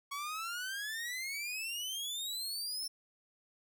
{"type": "exponential sweep", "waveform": "sawtooth", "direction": "up", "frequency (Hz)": [1108.7, 5390], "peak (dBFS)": -34, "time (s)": [0.11, 2.88], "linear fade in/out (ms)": 10, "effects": []}